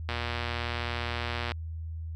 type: click train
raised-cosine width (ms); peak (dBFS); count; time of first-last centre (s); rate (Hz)
0.3; -16; 171; 0.09-1.519; 119
effects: added 81 Hz sine -34 dBFS peak until 2.15 s